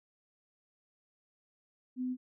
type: tone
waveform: sine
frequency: 253.2 Hz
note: B3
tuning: 43 cents sharp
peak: -32 dBFS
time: 1.96-2.17 s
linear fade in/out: 50 ms
effects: none